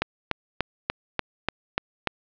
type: click train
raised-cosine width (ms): 0.3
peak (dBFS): -6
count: 8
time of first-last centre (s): 0.02-2.073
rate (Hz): 3.41
effects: low-pass 4000 Hz 12 dB/octave